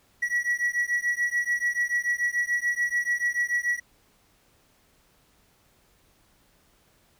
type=beating tone pair; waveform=triangle; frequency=1929 / 1935.9 Hz; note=B6 / B6; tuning=-41 / -35 cents; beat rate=6.9 Hz; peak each=-25 dBFS; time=0.22-3.8 s; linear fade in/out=10 ms; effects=pink hiss -63 dBFS RMS until 7.19 s